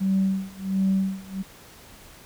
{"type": "tone with tremolo", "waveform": "sine", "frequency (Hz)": 192.1, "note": "G3", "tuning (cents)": -35, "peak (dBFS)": -17, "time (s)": [0, 1.43], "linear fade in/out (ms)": 20, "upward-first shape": "sine", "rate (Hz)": 1.4, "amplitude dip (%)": 95, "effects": ["tanh soft clip ceiling -14 dBFS", "pink hiss -48 dBFS RMS until 2.25 s"]}